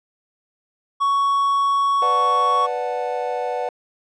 triangle tone, 1115 Hz, C#6, 10 cents sharp, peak -14 dBFS, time 1-2.67 s, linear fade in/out 20 ms
triangle chord, B minor seventh, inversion none, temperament equal with one note detuned, 493.9 / 587.3 / 734.5 / 880 Hz, B4 / D5 / F#5 / A5, 0 / 0 / -13 / 0 cents, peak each -24 / -27 / -24 / -29 dBFS, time 2.02-3.69 s, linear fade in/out 2 ms
effects resampled to 24000 Hz

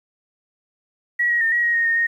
sine tone with pitch steps, 1922 / 1898 / 1818 / 1907 / 1887 / 1859 / 1840 / 1858 Hz, B6 / A#6 / A#6 / A#6 / A#6 / A#6 / A#6 / A#6, -48 / +31 / -44 / +39 / +21 / -5 / -23 / -6 cents, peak -16 dBFS, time 1.19-2.07 s, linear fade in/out 10 ms, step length 110 ms, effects 9-bit

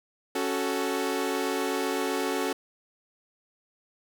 sawtooth chord, F# minor, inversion second, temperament equal with one note detuned, 277.2 / 372.1 / 440 Hz, C#4 / F#4 / A4, 0 / +10 / 0 cents, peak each -27 dBFS, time 0.35-2.53 s, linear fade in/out 5 ms, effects none

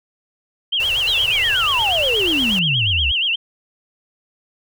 sine tone with vibrato, 2960 Hz, F#7, in tune, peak -16 dBFS, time 0.72-3.36 s, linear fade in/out 10 ms, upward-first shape sine, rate 8.4 Hz, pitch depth 180 cents each way
pink band-stop noise, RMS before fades -32 dBFS, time 0.8-2.59 s, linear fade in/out 0 ms, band 140 to 400 Hz, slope 96 dB/octave
sine exponential sweep, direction down, 4186 to 60.7 Hz, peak -20 dBFS, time 1.07-3.12 s, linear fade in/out 10 ms
effects none

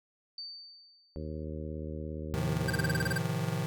sine tone with exponential decay, 4584 Hz, D8, 43 cents flat, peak -37 dBFS, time 0.38-1.44 s, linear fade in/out 2 ms, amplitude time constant 230 ms
harmonic tone, 77.3 Hz, D#2, 11 cents flat, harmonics 1 / 2 / 3 / 4 / 5 / 6 / 7, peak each -39 / -42 / -44 / -45 / -46 / -47 / -47 dBFS, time 1.16-3.13 s, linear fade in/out 0 ms
square chord, F dominant seventh, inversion first, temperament just, 109.13 / 130.96 / 157.15 / 174.61 Hz, A2 / C3 / Eb3 / F3, -14 / +2 / +18 / 0 cents, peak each -38 / -37 / -35 / -37 dBFS, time 2.34-3.66 s, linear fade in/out 0 ms
square tone bursts, 1574 Hz, G6, 7 cents sharp, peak -30 dBFS, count 10, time 2.68-3.18 s, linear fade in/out 5 ms, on 23 ms, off 30 ms
effects none

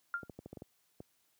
sine tone with exponential decay, 1396.9 Hz, F6, in tune, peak -29 dBFS, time 0.14-0.28 s, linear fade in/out 1 ms, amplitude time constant 29 ms
clicks, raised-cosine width 2 ms, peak -32 dBFS, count 8, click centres 0.232 / 0.297 / 0.39 / 0.46 / 0.53 / 0.572 / 0.621 / 1.004 s
effects white hiss -74 dBFS RMS until 1.39 s + high-pass 80 Hz 12 dB/octave

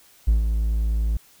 triangle tone with ADSR envelope, 55 Hz, A1, in tune, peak -10 dBFS, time 0.27-1.17 s, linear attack 14 ms, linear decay 130 ms, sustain -7 dB, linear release 3 ms, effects tanh soft clip ceiling -8 dBFS + white hiss -54 dBFS RMS until 1.4 s

